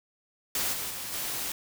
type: noise with level steps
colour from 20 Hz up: white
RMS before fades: -29 / -34 / -37 / -33 dBFS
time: 0.55-1.52 s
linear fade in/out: 2 ms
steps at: 0.72 / 0.89 / 1.12 s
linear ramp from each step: 20 ms
effects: none